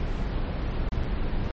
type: noise with dropouts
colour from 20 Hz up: brown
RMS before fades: -27 dBFS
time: 0-1.51 s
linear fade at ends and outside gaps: 0 ms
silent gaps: 0.889-0.92 / 1.036-1.043 s
effects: low-pass 4000 Hz 12 dB/octave + MP3 32 kbps

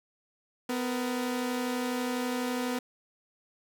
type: tone pair together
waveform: sawtooth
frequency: 250.4 / 468.7 Hz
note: B3 / A#4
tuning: +24 / +9 cents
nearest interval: major seventh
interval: 1085 cents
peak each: -26 / -33 dBFS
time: 0.69-2.79 s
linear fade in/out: 5 ms
effects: none

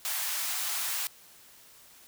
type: high-pass noise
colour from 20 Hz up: white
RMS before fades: -32 dBFS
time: 0.05-1.07 s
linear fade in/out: 0 ms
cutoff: 750 Hz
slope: 24 dB/octave
effects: white hiss -55 dBFS RMS until 2.07 s

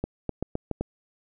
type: clicks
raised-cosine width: 2 ms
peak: -14 dBFS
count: 6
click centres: 0.04 / 0.293 / 0.426 / 0.554 / 0.713 / 0.81 s
effects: none

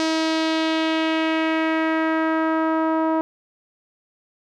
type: tone with low-pass filter sweep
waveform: sawtooth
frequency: 320 Hz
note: D#4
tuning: 49 cents sharp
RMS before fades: -21 dBFS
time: 0-3.21 s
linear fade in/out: 0 ms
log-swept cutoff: 5300 to 1000 Hz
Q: 1.8
effects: none

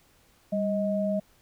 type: tone pair together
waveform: sine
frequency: 197.8 / 628 Hz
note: G3 / D#5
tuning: +16 / +16 cents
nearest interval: octave + minor sixth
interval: 2000 cents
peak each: -27 dBFS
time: 0.52-1.2 s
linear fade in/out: 10 ms
effects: pink hiss -62 dBFS RMS until 1.41 s

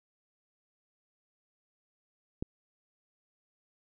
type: click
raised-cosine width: 3 ms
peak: -20 dBFS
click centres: 2.425 s
effects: none

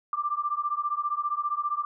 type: beating tone pair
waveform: sine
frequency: 1174.7 / 1189.7 Hz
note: D6 / D6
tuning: 0 / +22 cents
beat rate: 15 Hz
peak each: -29 dBFS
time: 0.13-1.85 s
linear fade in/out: 2 ms
effects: none

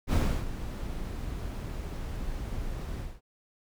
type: noise with ADSR envelope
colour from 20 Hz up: brown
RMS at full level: -22 dBFS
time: 0.07-3.21 s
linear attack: 59 ms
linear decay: 320 ms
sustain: -13 dB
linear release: 220 ms
effects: none

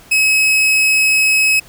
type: tone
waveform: 40% pulse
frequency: 2562 Hz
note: E7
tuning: 50 cents flat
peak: -9 dBFS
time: 0.11-1.6 s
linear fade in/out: 10 ms
effects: pink hiss -43 dBFS RMS until 1.68 s

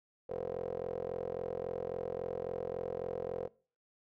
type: tone with band-pass filter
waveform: 15% pulse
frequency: 43.65 Hz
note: F1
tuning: in tune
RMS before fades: -39 dBFS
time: 0.29-3.48 s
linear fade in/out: 10 ms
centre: 520 Hz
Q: 7.4
effects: noise-tail reverb RT60 0.4 s tail -22 dB re dry

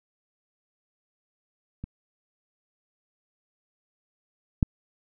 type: clicks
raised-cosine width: 5 ms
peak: -22 / -7 dBFS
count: 2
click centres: 1.84 / 4.628 s
effects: none

